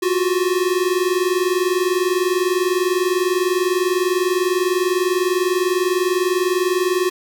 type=tone pair together; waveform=square; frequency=354.4 / 374.4 Hz; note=F4 / F#4; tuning=+25 / +20 cents; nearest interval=minor second; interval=95 cents; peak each=-20 dBFS; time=0.02-7.1 s; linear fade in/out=10 ms; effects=none